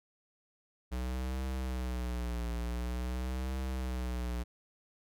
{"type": "tone with vibrato", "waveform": "square", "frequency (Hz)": 61.8, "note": "B1", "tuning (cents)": 2, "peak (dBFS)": -34, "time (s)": [0.91, 4.44], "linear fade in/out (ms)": 20, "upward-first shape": "triangle", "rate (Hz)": 0.47, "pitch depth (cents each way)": 100, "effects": []}